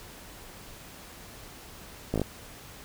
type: slowing click train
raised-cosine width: 2 ms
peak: -14 dBFS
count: 5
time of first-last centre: 2.14-2.216 s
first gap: 18 ms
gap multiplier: 1.04
effects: pink hiss -47 dBFS RMS until 2.84 s